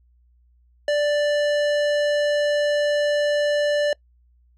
sine tone with tanh clipping, 587.3 Hz, D5, in tune, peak -20 dBFS, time 0.88-3.93 s, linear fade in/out 2 ms, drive 17 dB, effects noise-tail reverb RT60 0.1 s tail -25 dB re dry + added 60 Hz sine -55 dBFS peak until 4.57 s

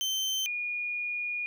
30% pulse / sine tone pair in turn, 3098 / 2440 Hz, G7 / D#7, -21 / -34 cents, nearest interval major third, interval 413 cents, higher first, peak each -25 / -30 dBFS, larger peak first, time 0.01-0.46 / 0.46-1.46 s, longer second, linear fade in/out 0 ms, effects none

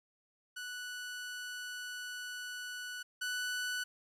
sawtooth tone pair in turn, 1480 / 1486.8 Hz, F#6 / F#6, 0 / +8 cents, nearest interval unison, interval 8 cents, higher second, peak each -37 / -31 dBFS, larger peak second, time 0.56-3.03 / 3.21-3.84 s, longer first, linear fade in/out 10 ms, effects low-pass 12000 Hz 12 dB/octave + 12-bit

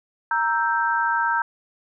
sine chord, E diminished, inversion second, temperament equal, 932.3 / 1318.5 / 1568 Hz, Bb5 / E6 / G6, 0 / 0 / 0 cents, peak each -22 / -26 / -23 dBFS, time 0.31-1.42 s, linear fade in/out 2 ms, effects none

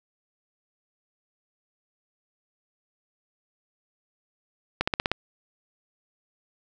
accelerating click train, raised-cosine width 0.3 ms, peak -7 dBFS, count 6, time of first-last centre 4.81-5.116 s, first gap 65 ms, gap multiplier 0.97, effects none

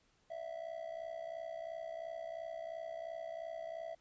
triangle tone with amplitude modulation, 659 Hz, E5, 1 cent flat, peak -36 dBFS, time 0.3-3.95 s, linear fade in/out 10 ms, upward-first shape sine, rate 62.9 Hz, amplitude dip 80%, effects pink hiss -73 dBFS RMS until 4 s + resampled to 16000 Hz

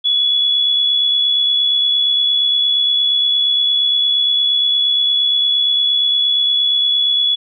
sine tone with amplitude modulation, 3397 Hz, G#7, 38 cents sharp, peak -10 dBFS, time 0.04-7.36 s, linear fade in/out 20 ms, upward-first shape sine, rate 68.6 Hz, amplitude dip 40%, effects none

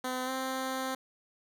10% pulse tone with pitch glide, 255.1 to 262.1 Hz, C4 to C4, -44 to +3 cents, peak -24 dBFS, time 0.04-0.95 s, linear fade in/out 5 ms, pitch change +47 cents, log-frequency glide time 0.25-0.3 s, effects none

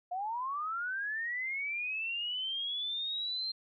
sine linear sweep, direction up, 698.5 to 4180 Hz, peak -33 dBFS, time 0.11-3.52 s, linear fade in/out 10 ms, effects none

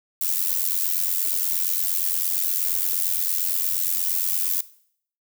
violet noise with amplitude modulation, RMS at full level -20 dBFS, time 0.21-4.61 s, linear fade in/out 5 ms, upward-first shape sine, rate 88.6 Hz, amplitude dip 80%, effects noise-tail reverb RT60 0.6 s tail -18 dB re dry

